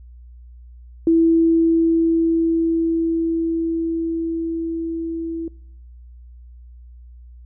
sine tone with level ramp, 329.6 Hz, E4, in tune, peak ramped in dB -11 to -24 dBFS, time 1.07-5.48 s, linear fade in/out 2 ms, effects noise-tail reverb RT60 0.7 s tail -25 dB re dry + added 60 Hz sine -39 dBFS peak until 7.45 s

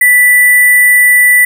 sine tone with sample-and-hold, 1975.5 Hz, B6, in tune, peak -3 dBFS, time 0.01-1.45 s, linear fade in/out 5 ms, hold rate 11025 Hz, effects none

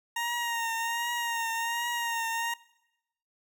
20% pulse tone with vibrato, 932.3 Hz, A#5, in tune, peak -24 dBFS, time 0.16-2.54 s, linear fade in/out 5 ms, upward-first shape triangle, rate 1.3 Hz, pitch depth 44 cents each way, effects noise-tail reverb RT60 0.9 s tail -22 dB re dry

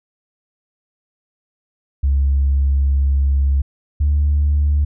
sine tone pair in turn, 68.9 / 73 Hz, C#2 / D2, -10 / -10 cents, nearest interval minor second, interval 100 cents, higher second, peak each -11 dBFS, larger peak neither, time 2.03-3.62 / 4-4.85 s, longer first, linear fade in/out 10 ms, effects tanh soft clip ceiling -9 dBFS

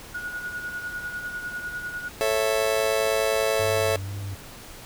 sine tone with tremolo, 1452 Hz, F#6, 33 cents flat, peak -28 dBFS, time 0.14-2.09 s, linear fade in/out 10 ms, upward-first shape sine, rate 10 Hz, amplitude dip 55%
40% pulse chord, A major, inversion none, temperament just, 440 / 550 / 660 Hz, A4 / C#5 / E5, 0 / -14 / +2 cents, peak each -25 dBFS, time 2.21-3.96 s, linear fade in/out 0 ms
triangle tone with vibrato, 98 Hz, G2, in tune, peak -28 dBFS, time 3.59-4.35 s, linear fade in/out 5 ms, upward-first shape sine, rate 2.1 Hz, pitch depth 39 cents each way
effects pink hiss -43 dBFS RMS until 4.85 s

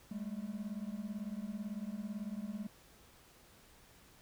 triangle beating tone pair, 199 / 217 Hz, G3 / A3, +26 / -24 cents, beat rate 18 Hz, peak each -40 / -40 dBFS, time 0.11-2.67 s, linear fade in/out 5 ms, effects pink hiss -62 dBFS RMS until 4.21 s

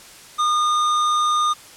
triangle tone with hard clipping, 1219 Hz, D#6, 36 cents flat, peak -18 dBFS, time 0.38-1.54 s, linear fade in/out 20 ms, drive 15 dB, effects white hiss -43 dBFS RMS until 1.76 s + low-pass 10000 Hz 12 dB/octave

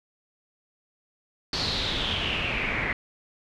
pink noise with low-pass filter sweep, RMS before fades -28 dBFS, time 1.53-2.93 s, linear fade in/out 2 ms, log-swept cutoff 4600 to 2000 Hz, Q 6.7, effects none

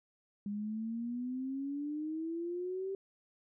sine exponential sweep, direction up, 201.9 to 391.7 Hz, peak -35 dBFS, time 0.46-2.95 s, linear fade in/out 2 ms, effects none

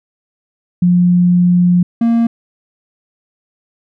sine / triangle tone pair in turn, 177.3 / 231.8 Hz, F3 / A#3, +26 / -10 cents, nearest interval perfect fourth, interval 464 cents, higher second, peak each -7 dBFS, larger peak neither, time 0.82-1.83 / 2.01-2.27 s, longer first, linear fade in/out 5 ms, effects none

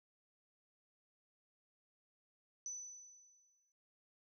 sine tone with exponential decay, 5990 Hz, F#8, 20 cents sharp, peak -40 dBFS, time 2.66-3.72 s, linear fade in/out 1 ms, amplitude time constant 230 ms, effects noise-tail reverb RT60 0.2 s tail -26 dB re dry

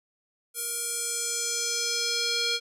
square tone with band-pass filter sweep, 469.9 Hz, A#4, 14 cents sharp, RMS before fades -29 dBFS, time 0.54-2.6 s, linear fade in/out 50 ms, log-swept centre 11000 to 3900 Hz, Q 2.2, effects none

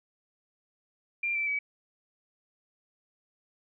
sine tone with pitch steps, 2382 / 2330 / 2280 Hz, D7 / D7 / C#7, +24 / -14 / +48 cents, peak -27 dBFS, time 1.23-1.59 s, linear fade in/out 5 ms, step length 120 ms, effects none

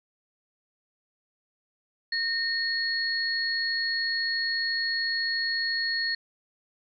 sine tone pair together, 1837 / 4331 Hz, A#6 / C#8, -26 / -41 cents, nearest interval octave + minor third, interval 1485 cents, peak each -28 dBFS, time 2.12-6.15 s, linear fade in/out 5 ms, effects none

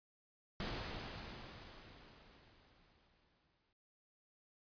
pink noise with exponential decay, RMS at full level -41 dBFS, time 0.6-3.73 s, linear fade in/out 1 ms, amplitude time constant 680 ms, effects resampled to 11025 Hz

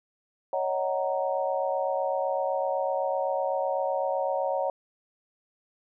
sine chord, D# minor seventh, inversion third, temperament equal with one note detuned, 554.4 / 622.3 / 746.4 / 932.3 Hz, C#5 / D#5 / F#5 / A#5, 0 / 0 / +15 / 0 cents, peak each -28 / -32 / -31 / -33 dBFS, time 0.53-4.7 s, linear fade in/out 2 ms, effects none

